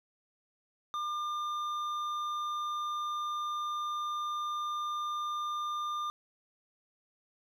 sine tone with hard clipping, 1200 Hz, D6, 37 cents sharp, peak -34 dBFS, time 0.94-6.1 s, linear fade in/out 0 ms, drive 7 dB, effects none

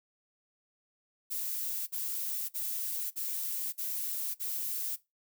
violet noise bursts, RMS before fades -35 dBFS, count 6, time 1.3-4.965 s, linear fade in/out 20 ms, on 570 ms, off 49 ms, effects noise-tail reverb RT60 0.2 s tail -18 dB re dry

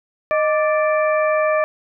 harmonic tone with a mistuned harmonic, 587 Hz, D5, 1 cent flat, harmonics 1 / 2 / 3 / 4, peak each -16 / -22 / -26 / -28 dBFS, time 0.31-1.64 s, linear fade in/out 0 ms, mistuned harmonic 1, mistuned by +93 cents, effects none

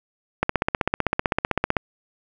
click train, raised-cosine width 0.5 ms, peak -4 dBFS, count 22, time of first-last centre 0.43-1.768 s, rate 15.7 Hz, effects none

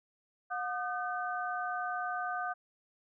sine tone cluster, 722 / 1220 / 1529 Hz, F#5 / D#6 / G6, -43 / -34 / -44 cents, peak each -36 / -38 / -38 dBFS, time 0.5-2.54 s, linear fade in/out 20 ms, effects none

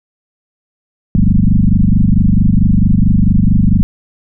sine tone with frequency modulation, 103.5 Hz, G#2, 5 cents flat, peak -6 dBFS, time 1.15-3.83 s, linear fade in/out 0 ms, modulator 24.5 Hz, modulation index 4.9, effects none

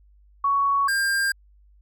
sine / square tone pair in turn, 1117 / 1599.4 Hz, C#6 / G6, +13 / +34 cents, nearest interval tritone, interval 621 cents, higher second, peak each -18 / -21 dBFS, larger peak first, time 0.44-0.88 / 0.88-1.32 s, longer neither, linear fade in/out 5 ms, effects added 50 Hz sine -52 dBFS peak until 1.81 s

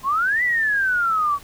sine exponential two-way sweep, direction up then down, 1027 to 2004 to 1120 Hz, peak -17 dBFS, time 0.03-1.39 s, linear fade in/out 50 ms, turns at 0.43 s, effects pink hiss -45 dBFS RMS until 1.43 s

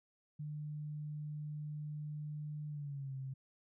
sine tone with pitch glide, 150 to 133.63 Hz, D3 to C3, +37 to +37 cents, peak -40 dBFS, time 0.39-3.34 s, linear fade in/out 10 ms, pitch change -200 cents, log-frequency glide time 2.69-3.15 s, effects none

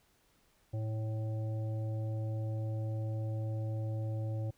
harmonic tone with a mistuned harmonic, 110 Hz, A2, in tune, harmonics 1 / 3 / 5 / 7, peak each -33 / -47 / -46 / -55 dBFS, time 0.73-4.51 s, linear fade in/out 10 ms, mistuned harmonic 3, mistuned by -19 cents, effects pink hiss -70 dBFS RMS until 4.57 s

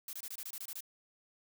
blue noise bursts, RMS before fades -43 dBFS, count 10, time 0.08-0.806 s, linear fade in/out 2 ms, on 51 ms, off 24 ms, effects none

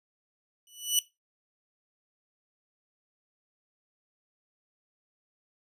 15% pulse tone with exponential growth, 2960 Hz, F#7, in tune, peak -12 dBFS, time 0.67-0.99 s, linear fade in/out 1 ms, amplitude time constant 69 ms, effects noise-tail reverb RT60 0.2 s tail -17 dB re dry + resampled to 32000 Hz

